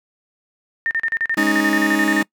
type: tone bursts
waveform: sine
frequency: 1816 Hz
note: A#6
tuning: 46 cents flat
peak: -17 dBFS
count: 16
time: 0.86-2.214 s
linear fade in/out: 0 ms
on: 49 ms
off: 38 ms
type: chord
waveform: 40% pulse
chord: Ab suspended fourth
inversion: none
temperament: just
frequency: 207.7 / 276.9 / 311.5 Hz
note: Ab3 / Db4 / Eb4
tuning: 0 / -2 / +2 cents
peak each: -22 / -23 / -18 dBFS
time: 1.37-2.23 s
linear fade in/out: 5 ms
effects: noise-tail reverb RT60 0.1 s tail -23 dB re dry